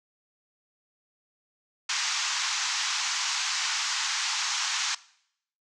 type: band-pass noise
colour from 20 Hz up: white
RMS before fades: -29 dBFS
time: 1.89-4.95 s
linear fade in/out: 5 ms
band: 860 to 6900 Hz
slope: 48 dB/octave
effects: noise-tail reverb RT60 0.7 s tail -20 dB re dry